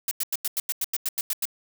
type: noise bursts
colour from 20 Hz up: blue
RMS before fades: -26 dBFS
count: 12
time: 0.08-1.454 s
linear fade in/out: 2 ms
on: 32 ms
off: 90 ms
effects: none